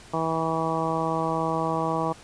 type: harmonic tone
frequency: 162.1 Hz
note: E3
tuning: 29 cents flat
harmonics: 1 / 2 / 3 / 4 / 5 / 6 / 7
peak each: -31 / -31 / -31 / -31 / -31 / -31 / -31 dBFS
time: 0.13-2.13 s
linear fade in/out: 10 ms
effects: pink hiss -48 dBFS RMS until 2.23 s + resampled to 22050 Hz